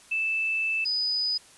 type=tone pair in turn; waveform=sine; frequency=2637 / 4978 Hz; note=E7 / D#8; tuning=0 / 0 cents; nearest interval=major seventh; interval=1100 cents; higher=second; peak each=-24 dBFS; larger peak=neither; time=0.11-0.85 / 0.85-1.38 s; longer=first; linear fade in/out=10 ms; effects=white hiss -53 dBFS RMS until 1.57 s + resampled to 24000 Hz